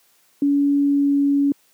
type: tone with pitch glide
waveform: sine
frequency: 283.7 to 282.1 Hz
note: C#4 to C#4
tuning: +40 to +30 cents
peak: -14 dBFS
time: 0.42-1.52 s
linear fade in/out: 2 ms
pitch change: -10 cents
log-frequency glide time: 0.77-1.17 s
effects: white hiss -59 dBFS RMS until 1.73 s + high-pass 150 Hz 12 dB/octave